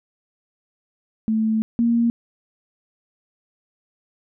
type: tone pair in turn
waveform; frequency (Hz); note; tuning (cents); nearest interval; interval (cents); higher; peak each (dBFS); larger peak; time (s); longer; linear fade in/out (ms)
sine; 220 / 233.9; A3 / A#3; 0 / +6; minor second; 106; second; -17 / -15; second; 1.28-1.62 / 1.79-2.1; first; 0
effects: none